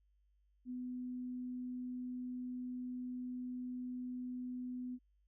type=tone; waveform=sine; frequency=250 Hz; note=B3; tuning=21 cents sharp; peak=-40 dBFS; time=0.65-4.99 s; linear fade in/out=50 ms; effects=added 50 Hz sine -70 dBFS peak until 5.27 s